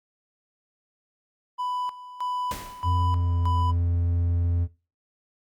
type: tone with tremolo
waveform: triangle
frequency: 994 Hz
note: B5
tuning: 11 cents sharp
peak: -25 dBFS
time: 1.58-3.72 s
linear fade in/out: 20 ms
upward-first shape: square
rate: 1.6 Hz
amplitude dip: 80%
type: noise with exponential decay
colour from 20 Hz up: pink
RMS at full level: -33 dBFS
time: 2.51-3.07 s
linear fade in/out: 1 ms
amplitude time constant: 120 ms
type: tone with pitch glide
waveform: triangle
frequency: 88.3 to 86.23 Hz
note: F2 to F2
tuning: +20 to -21 cents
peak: -19 dBFS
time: 2.83-4.68 s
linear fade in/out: 50 ms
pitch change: -41 cents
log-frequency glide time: 3.13-3.39 s
effects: noise-tail reverb RT60 0.3 s tail -17 dB re dry + Opus 48 kbps